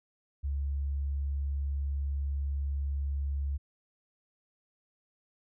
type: tone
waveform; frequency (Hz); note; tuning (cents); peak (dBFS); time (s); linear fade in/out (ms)
sine; 70; C#2; +18; -29; 0.43-3.58; 20
effects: none